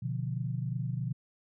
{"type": "chord", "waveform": "sine", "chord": "B diminished", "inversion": "none", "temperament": "equal with one note detuned", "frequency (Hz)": [123.47, 146.32, 174.61], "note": ["B2", "D3", "F3"], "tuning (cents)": [0, -6, 0], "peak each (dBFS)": [-33, -36, -38], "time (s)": [0.02, 1.13], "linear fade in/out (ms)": 10, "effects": []}